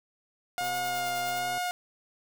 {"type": "tone with vibrato", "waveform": "sawtooth", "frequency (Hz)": 713, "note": "F5", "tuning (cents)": 36, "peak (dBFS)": -25, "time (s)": [0.58, 1.71], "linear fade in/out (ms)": 0, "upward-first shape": "sine", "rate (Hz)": 1.3, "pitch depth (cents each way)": 15}
{"type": "click train", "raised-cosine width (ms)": 1, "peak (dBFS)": -31, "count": 124, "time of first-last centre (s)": [0.61, 1.579], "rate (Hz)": 127}
{"type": "noise with tremolo", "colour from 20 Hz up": "blue", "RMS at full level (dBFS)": -41, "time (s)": [0.64, 1.39], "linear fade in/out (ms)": 2, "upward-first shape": "sine", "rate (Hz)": 9.7, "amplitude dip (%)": 100}
{"effects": []}